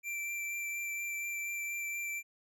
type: tone with vibrato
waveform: square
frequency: 2349 Hz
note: D7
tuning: in tune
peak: -36 dBFS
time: 0.03-2.23 s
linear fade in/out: 50 ms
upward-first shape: triangle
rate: 4.2 Hz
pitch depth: 13 cents each way
effects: none